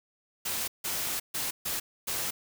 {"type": "noise bursts at uneven times", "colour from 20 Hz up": "white", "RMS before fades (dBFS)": -32, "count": 5, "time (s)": [[0.45, 0.68], [0.84, 1.2], [1.34, 1.51], [1.65, 1.8], [2.07, 2.31]], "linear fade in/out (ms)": 10, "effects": []}